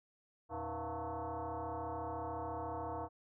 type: tone with frequency modulation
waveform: sine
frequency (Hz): 116.54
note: A#2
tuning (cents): 0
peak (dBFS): -38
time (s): 0.49-3.09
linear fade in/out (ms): 50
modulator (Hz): 199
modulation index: 4.9
effects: none